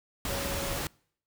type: tone in noise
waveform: sine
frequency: 554.4 Hz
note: C#5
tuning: in tune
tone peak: -37 dBFS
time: 0.29-0.77 s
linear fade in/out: 2 ms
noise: pink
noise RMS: -33 dBFS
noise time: 0.25-0.87 s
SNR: -7 dB
effects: noise-tail reverb RT60 0.6 s tail -26 dB re dry